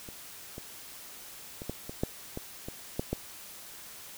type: clicks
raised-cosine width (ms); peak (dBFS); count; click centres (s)
2; -30 / -27 / -26 / -20 / -25 / -14 / -22 / -24 / -16 / -16; 10; 0.088 / 0.581 / 1.619 / 1.696 / 1.895 / 2.035 / 2.374 / 2.685 / 2.995 / 3.13
effects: white hiss -47 dBFS RMS until 4.17 s